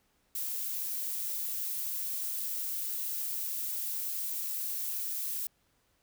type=noise; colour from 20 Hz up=violet; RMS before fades=-35 dBFS; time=0.35-5.47 s; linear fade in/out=2 ms; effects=pink hiss -72 dBFS RMS until 6.02 s